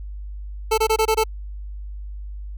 25% pulse tone bursts, 440 Hz, A4, in tune, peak -12 dBFS, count 6, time 0.71-1.239 s, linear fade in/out 10 ms, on 69 ms, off 23 ms, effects added 50 Hz sine -30 dBFS peak until 2.57 s

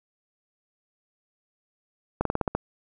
slowing click train, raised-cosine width 1 ms, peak -10 dBFS, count 7, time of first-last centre 2.21-2.55 s, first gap 43 ms, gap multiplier 1.11, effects none

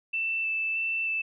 sine tone with vibrato, 2653 Hz, E7, 10 cents sharp, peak -26 dBFS, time 0.13-1.22 s, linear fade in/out 10 ms, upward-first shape square, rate 1.6 Hz, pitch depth 9 cents each way, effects none

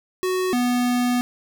square tone pair in turn, 370 / 245.7 Hz, F#4 / B3, 0 / -9 cents, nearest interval perfect fifth, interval 709 cents, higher first, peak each -21 / -19 dBFS, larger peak second, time 0.23-0.53 / 0.53-1.21 s, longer second, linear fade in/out 0 ms, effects none

